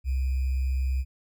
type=tone with sample-and-hold; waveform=sine; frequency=65.41 Hz; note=C2; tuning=in tune; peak=-23 dBFS; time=0.04-1.05 s; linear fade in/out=50 ms; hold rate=2450 Hz; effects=none